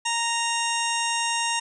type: harmonic tone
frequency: 930 Hz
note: A#5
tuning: 4 cents flat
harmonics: 1 / 2 / 3 / 4 / 6 / 7 / 8 / 9 / 10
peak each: -27 / -32 / -29 / -33 / -33 / -34 / -37 / -35 / -39 dBFS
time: 0.05-1.6 s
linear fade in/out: 10 ms
effects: none